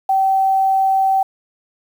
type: tone with quantisation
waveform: sine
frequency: 771 Hz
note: G5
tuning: 29 cents flat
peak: -12 dBFS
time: 0.09-1.23 s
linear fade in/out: 5 ms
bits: 7
effects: none